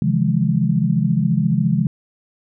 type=tone cluster; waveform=sine; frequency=135.4 / 160.4 / 175 / 208.9 Hz; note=C#3 / E3 / F3 / G#3; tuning=-40 / -47 / +4 / +10 cents; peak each=-20 dBFS; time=0.02-1.87 s; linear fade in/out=2 ms; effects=none